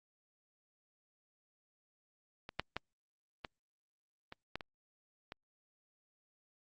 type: clicks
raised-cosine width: 0.3 ms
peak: -28 / -17 / -20 / -24 / -30 / -22 / -28 / -28 dBFS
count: 8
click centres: 2.491 / 2.596 / 2.766 / 3.448 / 4.324 / 4.556 / 4.608 / 5.321 s
effects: Opus 48 kbps